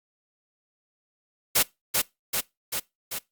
white noise with echo, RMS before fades -20 dBFS, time 1.55-1.63 s, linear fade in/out 10 ms, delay 390 ms, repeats 4, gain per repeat -3 dB, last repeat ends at 3.19 s, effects noise-tail reverb RT60 0.2 s tail -22 dB re dry + Opus 48 kbps

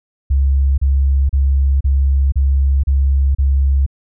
sine tone bursts, 68.3 Hz, C#2, 25 cents flat, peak -10 dBFS, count 7, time 0.3-3.864 s, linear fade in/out 10 ms, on 480 ms, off 34 ms, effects none

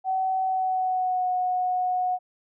sine tone with pitch glide, 757 to 731.6 Hz, F#5 to F#5, +39 to -20 cents, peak -22 dBFS, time 0.04-2.19 s, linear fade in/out 50 ms, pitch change -59 cents, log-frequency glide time 0.44-1.29 s, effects none

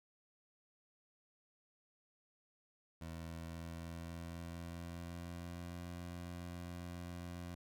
20% pulse tone with pitch glide, 82.41 to 87.31 Hz, E2 to F2, 0 to 0 cents, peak -40 dBFS, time 3.01-7.55 s, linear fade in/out 5 ms, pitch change +100 cents, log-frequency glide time 3.16-5.87 s, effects none

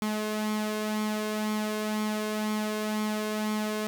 sawtooth tone with flanger, 213.6 Hz, G#3, 49 cents sharp, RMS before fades -30 dBFS, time 0.02-3.87 s, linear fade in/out 0 ms, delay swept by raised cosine 0.89 to 1.89 ms, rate 2 Hz, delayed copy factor +0.5, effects none

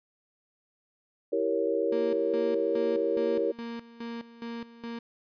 sine chord, E diminished seventh, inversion none, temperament equal, 329.6 / 392 / 466.2 / 554.4 Hz, E4 / G4 / Bb4 / Db5, 0 / 0 / 0 / 0 cents, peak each -32 / -31 / -28 / -31 dBFS, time 1.32-3.52 s, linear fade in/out 10 ms
35% pulse tone with tremolo, 233.1 Hz, A#3, in tune, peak -33 dBFS, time 1.92-4.99 s, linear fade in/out 5 ms, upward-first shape square, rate 2.4 Hz, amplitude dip 80%
effects resampled to 11025 Hz

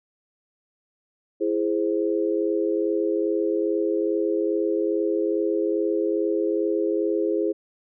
sine chord, E augmented, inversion none, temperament equal with one note detuned, 332.9 / 415.3 / 523.3 Hz, E4 / G#4 / B#4, +17 / 0 / 0 cents, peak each -24 / -24 / -28 dBFS, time 1.4-7.53 s, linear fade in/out 20 ms, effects none

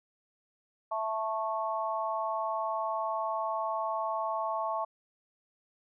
sine chord, A major, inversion second, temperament just, 660 / 880 / 1100 Hz, E5 / A5 / C#6, +2 / 0 / -14 cents, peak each -34 dBFS, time 0.91-4.85 s, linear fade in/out 10 ms, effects none

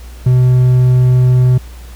triangle tone, 126.2 Hz, B2, 38 cents sharp, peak -4 dBFS, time 0.26-1.58 s, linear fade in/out 5 ms, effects added 60 Hz sine -29 dBFS peak until 1.95 s + pink hiss -41 dBFS RMS until 1.95 s

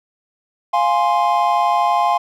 triangle chord, F minor, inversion none, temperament equal, 698.5 / 830.6 / 1046.5 Hz, F5 / Ab5 / C6, 0 / 0 / 0 cents, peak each -16 dBFS, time 0.73-2.18 s, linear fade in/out 10 ms, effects none

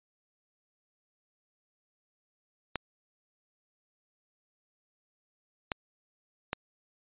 clicks, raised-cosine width 0.3 ms, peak -14 dBFS, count 3, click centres 2.757 / 5.718 / 6.531 s, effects resampled to 8000 Hz

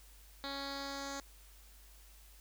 10% pulse tone with low-pass filter sweep, 277.2 Hz, C#4, in tune, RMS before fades -42 dBFS, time 0.44-1.2 s, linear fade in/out 0 ms, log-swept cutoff 4000 to 6300 Hz, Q 3.7, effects added 50 Hz sine -57 dBFS peak until 2.4 s + white hiss -62 dBFS RMS until 2.4 s

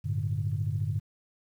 sine chord, G suspended second, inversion none, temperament equal with one note detuned, 98 / 111.99 / 146.83 Hz, G2 / A2 / D3, 0 / +31 / 0 cents, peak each -30 / -31 / -32 dBFS, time 0.04-1 s, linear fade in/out 20 ms, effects tanh soft clip ceiling -18 dBFS + 10-bit

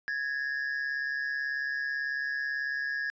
triangle tone pair together, 1662.8 / 1801 Hz, G#6 / A6, +2 / +40 cents, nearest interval minor second, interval 138 cents, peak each -29 / -35 dBFS, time 0.08-3.1 s, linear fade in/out 0 ms, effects resampled to 16000 Hz

